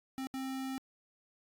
square tone bursts at uneven times, 264.6 Hz, C4, 20 cents sharp, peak -37 dBFS, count 2, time 0.18-0.27 / 0.34-0.78 s, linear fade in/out 0 ms, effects AAC 64 kbps

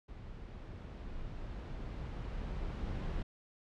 brown noise with level ramp, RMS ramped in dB -48 to -37 dBFS, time 0.08-3.23 s, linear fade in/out 10 ms, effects low-pass 4000 Hz 12 dB/octave

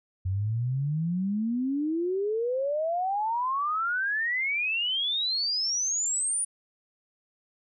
sine exponential sweep, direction up, 90.8 to 9710 Hz, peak -25 dBFS, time 0.25-6.45 s, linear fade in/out 10 ms, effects none

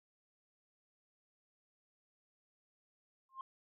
sine tone with exponential growth, 1061 Hz, C6, 24 cents sharp, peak -37 dBFS, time 3.29-3.41 s, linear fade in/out 2 ms, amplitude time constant 25 ms, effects tanh soft clip ceiling -37 dBFS

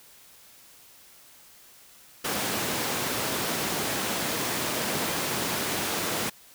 pink high-pass noise, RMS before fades -29 dBFS, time 2.24-6.3 s, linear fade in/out 10 ms, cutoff 180 Hz, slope 12 dB/octave, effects white hiss -53 dBFS RMS until 6.54 s

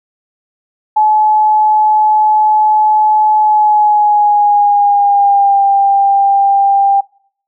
sine tone with pitch glide, 856 to 794.1 Hz, A5 to G5, -48 to +22 cents, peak -6 dBFS, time 0.96-7.01 s, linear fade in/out 10 ms, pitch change -130 cents, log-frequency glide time 3.37-5.63 s, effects noise-tail reverb RT60 0.6 s tail -25 dB re dry

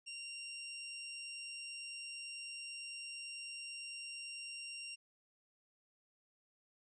20% pulse tone, 2769 Hz, F7, 15 cents flat, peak -40 dBFS, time 0.06-4.96 s, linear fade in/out 20 ms, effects resampled to 22050 Hz

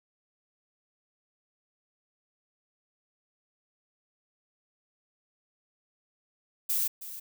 violet noise with echo, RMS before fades -28 dBFS, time 6.69-6.88 s, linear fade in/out 10 ms, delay 320 ms, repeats 1, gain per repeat -13 dB, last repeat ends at 7.2 s, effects none

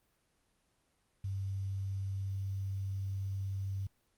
sine tone with quantisation, 97.2 Hz, G2, 14 cents flat, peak -34 dBFS, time 1.24-3.87 s, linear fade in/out 5 ms, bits 10, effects pink hiss -75 dBFS RMS until 4.17 s + Opus 24 kbps

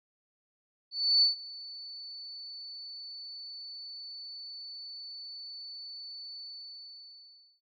sine tone with ADSR envelope, 4486 Hz, C#8, 20 cents sharp, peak -19 dBFS, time 0.91-7.61 s, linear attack 310 ms, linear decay 130 ms, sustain -22 dB, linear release 1200 ms, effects none

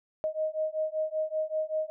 sine beating tone pair, 622.3 / 627.5 Hz, D#5 / D#5, 0 / +15 cents, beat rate 5.2 Hz, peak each -31 dBFS, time 0.24-1.9 s, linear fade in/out 0 ms, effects none

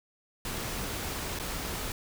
pink noise with dropouts, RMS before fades -35 dBFS, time 0.45-1.92 s, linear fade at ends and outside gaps 1 ms, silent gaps 1.389-1.397 s, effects none

